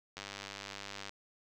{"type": "click train", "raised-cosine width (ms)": 0.2, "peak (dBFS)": -25, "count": 93, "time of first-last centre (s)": [0.17, 1.094], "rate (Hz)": 99.6, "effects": []}